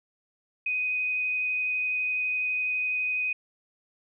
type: tone with vibrato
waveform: sine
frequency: 2500 Hz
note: D#7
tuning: 8 cents sharp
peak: -25 dBFS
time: 0.66-3.33 s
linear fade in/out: 5 ms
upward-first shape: sine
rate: 12 Hz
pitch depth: 8 cents each way
effects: none